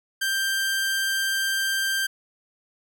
sawtooth tone, 1577 Hz, G6, 10 cents sharp, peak -19 dBFS, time 0.21-2.07 s, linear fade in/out 10 ms, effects none

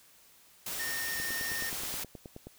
white noise, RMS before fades -37 dBFS, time 0.66-2.04 s, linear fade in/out 5 ms
square tone, 1830 Hz, A#6, 32 cents flat, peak -36 dBFS, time 0.79-1.7 s, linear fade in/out 10 ms
click train, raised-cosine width 2 ms, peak -30 dBFS, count 13, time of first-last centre 1.2-2.47 s, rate 9.45 Hz
effects white hiss -60 dBFS RMS until 2.58 s

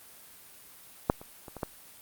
clicks, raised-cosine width 1 ms, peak -7 / -29 / -28 / -26 / -16 dBFS, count 5, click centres 1.099 / 1.215 / 1.482 / 1.567 / 1.632 s, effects white hiss -52 dBFS RMS until 2.01 s + Opus 32 kbps

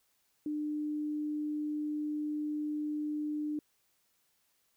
sine tone, 300 Hz, D4, 37 cents sharp, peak -32 dBFS, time 0.46-3.59 s, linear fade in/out 2 ms, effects white hiss -74 dBFS RMS until 4.76 s

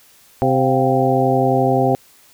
harmonic tone with a mistuned harmonic, 130.81 Hz, C3, in tune, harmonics 1 / 2 / 3 / 4 / 5 / 6, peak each -20 / -20 / -20 / -20 / -20 / -20 dBFS, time 0.42-1.95 s, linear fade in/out 0 ms, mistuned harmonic 5, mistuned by +100 cents, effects white hiss -50 dBFS RMS until 2.33 s

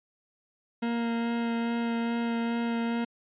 40% pulse tone with vibrato, 233.1 Hz, A#3, in tune, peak -26 dBFS, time 0.82-3.05 s, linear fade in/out 10 ms, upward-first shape sine, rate 2.4 Hz, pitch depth 10 cents each way, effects resampled to 8000 Hz

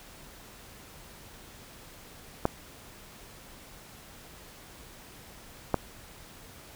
clicks, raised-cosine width 1 ms, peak -9 dBFS, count 2, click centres 2.454 / 5.743 s, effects pink hiss -50 dBFS RMS until 6.75 s

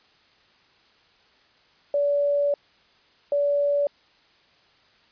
sine tone bursts at uneven times, 574 Hz, D5, 40 cents flat, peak -19 dBFS, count 2, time 1.94-2.54 / 3.32-3.87 s, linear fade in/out 2 ms, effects white hiss -59 dBFS RMS until 5.11 s + resampled to 11025 Hz

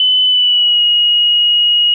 sine tone with pitch glide, 3015 to 2889 Hz, F#7 to F#7, +32 to -42 cents, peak -8 dBFS, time 0-1.94 s, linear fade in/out 2 ms, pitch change -74 cents, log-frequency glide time 0.24-0.82 s, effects none

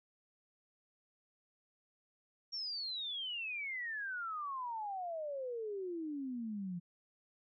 sine exponential sweep, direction down, 5600 to 170 Hz, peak -38 dBFS, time 2.52-6.8 s, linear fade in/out 20 ms, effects none

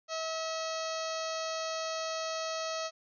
harmonic tone with a mistuned harmonic, 644 Hz, E5, 41 cents flat, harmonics 1 / 2 / 3 / 4 / 5 / 6 / 7 / 8 / 9 / 10, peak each -36 / -39 / -46 / -46 / -47 / -48 / -43 / -48 / -47 / -47 dBFS, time 0.08-2.91 s, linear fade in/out 50 ms, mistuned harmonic 7, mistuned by -37 cents, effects none

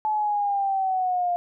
sine linear sweep, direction down, 864 to 698.5 Hz, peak -21 dBFS, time 0.05-1.36 s, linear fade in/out 0 ms, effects none

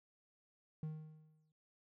triangle tone with exponential decay, 155.56 Hz, D#3, in tune, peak -36 dBFS, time 0.83-1.52 s, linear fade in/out 2 ms, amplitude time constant 150 ms, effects noise-tail reverb RT60 0.2 s tail -20 dB re dry

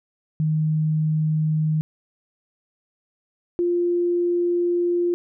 sine tone pair in turn, 155.56 / 349.2 Hz, D#3 / F4, 0 / 0 cents, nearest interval octave + major second, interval 1400 cents, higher second, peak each -18 dBFS, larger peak neither, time 0.4-1.81 / 3.59-5.14 s, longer second, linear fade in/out 0 ms, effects none

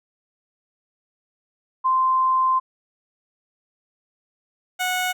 sine / 15% pulse tone pair in turn, 1041 / 733.4 Hz, C6 / F#5, -9 / -15 cents, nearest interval tritone, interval 606 cents, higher first, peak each -16 / -15 dBFS, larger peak second, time 1.84-2.6 / 4.79-5.13 s, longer first, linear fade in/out 20 ms, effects none

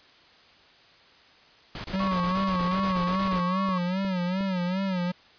pink noise bursts, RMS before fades -36 dBFS, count 14, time 1.75-3.402 s, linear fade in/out 2 ms, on 92 ms, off 28 ms
square tone with vibrato, 185.4 Hz, F#3, 4 cents sharp, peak -26 dBFS, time 1.93-5.12 s, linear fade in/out 10 ms, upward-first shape sine, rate 2.5 Hz, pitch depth 93 cents each way
sine tone, 1111 Hz, C#6, 4 cents sharp, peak -28 dBFS, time 2-3.78 s, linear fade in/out 2 ms
click train, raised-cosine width 2 ms, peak -27 dBFS, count 6, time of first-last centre 2.61-4.409 s, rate 2.78 Hz
effects white hiss -55 dBFS RMS until 5.38 s + resampled to 11025 Hz

